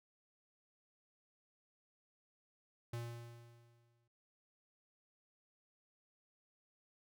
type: tone with exponential decay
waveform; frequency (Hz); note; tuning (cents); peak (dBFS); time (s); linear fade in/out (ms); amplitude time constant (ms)
square; 118; A#2; +22; -40; 2.93-4.08; 5; 250
effects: none